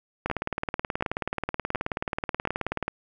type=two click trains; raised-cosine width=0.5 ms; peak=-14 / -12 dBFS; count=4 / 50; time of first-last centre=0.3-2.474 / 0.26-2.88 s; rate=1.38 / 18.7 Hz; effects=none